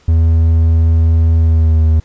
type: tone with pitch glide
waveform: triangle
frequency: 81.6 to 79.41 Hz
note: E2 to D#2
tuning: -17 to +36 cents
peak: -5 dBFS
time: 0.08-2 s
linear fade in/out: 5 ms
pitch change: -47 cents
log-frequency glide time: 1.38-1.82 s
effects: pink hiss -50 dBFS RMS until 2.04 s + resampled to 16000 Hz